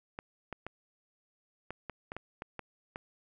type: clicks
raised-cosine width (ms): 0.5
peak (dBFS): -24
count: 10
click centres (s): 0.189 / 0.527 / 0.666 / 1.706 / 1.897 / 2.119 / 2.166 / 2.421 / 2.593 / 2.959
effects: none